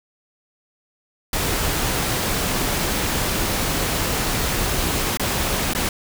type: noise with dropouts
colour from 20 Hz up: pink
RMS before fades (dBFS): -22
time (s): 1.33-5.89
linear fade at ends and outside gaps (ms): 2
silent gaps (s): 5.172-5.196 / 5.735-5.749
effects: none